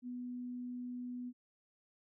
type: tone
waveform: sine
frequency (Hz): 246.9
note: B3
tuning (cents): 0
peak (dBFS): -40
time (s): 0.02-1.33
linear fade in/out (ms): 50
effects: none